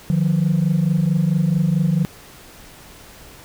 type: tone pair together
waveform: sine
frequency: 153.5 / 178.04 Hz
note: D#3 / F3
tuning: -23 / +34 cents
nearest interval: minor third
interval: 257 cents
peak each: -16 dBFS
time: 0.1-2.05 s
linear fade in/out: 0 ms
effects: tanh soft clip ceiling -11 dBFS + pink hiss -43 dBFS RMS until 3.44 s